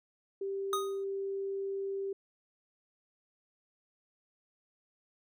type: tone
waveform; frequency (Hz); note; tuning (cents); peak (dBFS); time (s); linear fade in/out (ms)
sine; 392; G4; 0; -33; 0.41-2.13; 5
type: tone with exponential decay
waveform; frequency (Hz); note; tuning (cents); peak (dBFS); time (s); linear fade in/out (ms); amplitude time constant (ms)
square; 1244.5; D#6; 0; -28; 0.73-1.04; 1; 67
effects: none